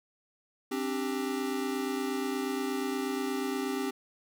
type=chord; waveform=square; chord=C suspended second; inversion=none; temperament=equal with one note detuned; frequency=265.3 / 293.7 / 392 Hz; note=C4 / D4 / G4; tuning=+24 / 0 / 0 cents; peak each=-34 / -38 / -35 dBFS; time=0.71-3.91 s; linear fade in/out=10 ms; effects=none